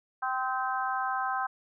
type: harmonic tone with a mistuned harmonic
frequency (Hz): 259.3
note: C4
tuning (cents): -15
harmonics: 3 / 4 / 5 / 6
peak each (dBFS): -32 / -33 / -34 / -35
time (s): 0.22-1.47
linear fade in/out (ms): 10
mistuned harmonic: 5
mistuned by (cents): -18
effects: none